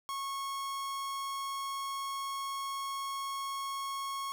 45% pulse tone, 1096 Hz, C#6, 20 cents flat, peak -35 dBFS, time 0.09-4.32 s, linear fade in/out 0 ms, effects none

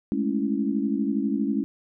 sine chord, A major seventh, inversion third, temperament equal, 207.7 / 220 / 277.2 / 329.6 Hz, G#3 / A3 / C#4 / E4, 0 / 0 / 0 / 0 cents, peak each -27 / -29 / -26 / -31 dBFS, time 0.12-1.64 s, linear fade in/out 0 ms, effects none

